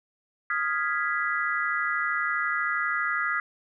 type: chord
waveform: sine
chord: F half-diminished seventh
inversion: third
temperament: equal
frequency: 1244.5 / 1396.9 / 1661.2 / 1975.5 Hz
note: Eb6 / F6 / Ab6 / Cb7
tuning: 0 / 0 / 0 / 0 cents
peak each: -30 dBFS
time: 0.5-3.4 s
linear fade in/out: 2 ms
effects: none